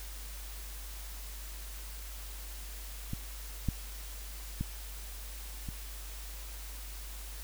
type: clicks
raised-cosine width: 5 ms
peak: -22 / -17 / -20 / -27 dBFS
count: 4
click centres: 3.134 / 3.687 / 4.61 / 5.688 s
effects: added 50 Hz sine -42 dBFS peak until 7.43 s + white hiss -48 dBFS RMS until 7.43 s